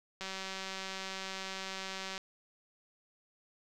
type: click train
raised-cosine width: 0.2 ms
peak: -23 dBFS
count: 377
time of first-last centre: 0.21-2.179 s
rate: 191 Hz
effects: none